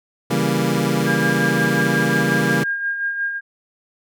25% pulse chord, C# diminished seventh, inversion none, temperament equal, 138.59 / 164.81 / 196 / 233.1 Hz, C#3 / E3 / G3 / Bb3, 0 / 0 / 0 / 0 cents, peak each -19 dBFS, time 0.3-2.64 s, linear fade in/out 10 ms
sine tone with tremolo, 1615 Hz, G#6, 49 cents flat, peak -18 dBFS, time 1.05-3.41 s, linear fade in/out 50 ms, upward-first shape sine, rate 5.6 Hz, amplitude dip 50%
effects none

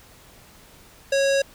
square tone with low-pass filter, 550 Hz, C#5, 14 cents flat, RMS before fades -20 dBFS, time 1.12-1.42 s, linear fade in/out 5 ms, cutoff 6800 Hz, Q 1.4, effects pink hiss -50 dBFS RMS until 1.54 s

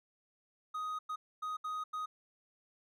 triangle tone bursts at uneven times, 1250 Hz, D#6, 8 cents sharp, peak -34 dBFS, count 5, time 0.74-0.99 / 1.09-1.16 / 1.42-1.57 / 1.64-1.84 / 1.93-2.06 s, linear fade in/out 10 ms, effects none

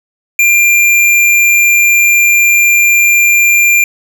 square tone, 2386 Hz, D7, 27 cents sharp, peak -6 dBFS, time 0.39-3.84 s, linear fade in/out 2 ms, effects none

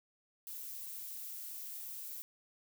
violet noise, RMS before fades -45 dBFS, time 0.47-2.22 s, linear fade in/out 0 ms, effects none

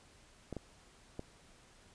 clicks, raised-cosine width 2 ms, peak -27 dBFS, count 3, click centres 0.527 / 0.567 / 1.194 s, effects pink hiss -62 dBFS RMS until 1.94 s + resampled to 22050 Hz

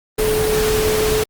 sine tone in noise, 431.6 Hz, A4, 33 cents flat, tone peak -16 dBFS, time 0.18-1.24 s, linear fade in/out 10 ms, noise pink, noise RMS -21 dBFS, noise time 0.18-1.24 s, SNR +2 dB, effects Opus 32 kbps

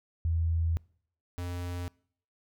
sine / square tone pair in turn, 82.41 / 88.35 Hz, E2 / F2, 0 / +21 cents, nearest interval minor second, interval 121 cents, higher second, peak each -25 / -34 dBFS, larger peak first, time 0.25-0.77 / 1.38-1.88 s, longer first, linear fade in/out 0 ms, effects noise-tail reverb RT60 0.6 s tail -25 dB re dry

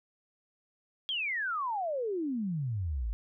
sine exponential sweep, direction down, 3322 to 49.18 Hz, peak -30 dBFS, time 1.09-3.13 s, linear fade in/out 0 ms, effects none

